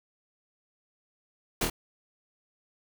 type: noise with echo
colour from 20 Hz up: pink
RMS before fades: -27 dBFS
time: 1.61-1.65 s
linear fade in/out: 5 ms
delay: 25 ms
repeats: 2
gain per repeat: -3 dB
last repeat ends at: 1.7 s
effects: none